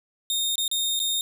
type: tone with dropouts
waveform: sawtooth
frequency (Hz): 3678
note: A#7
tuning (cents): -24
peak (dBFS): -20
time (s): 0.3-1.21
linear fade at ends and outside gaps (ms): 1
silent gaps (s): 0.556-0.58 / 0.679-0.714 / 0.993-1
effects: none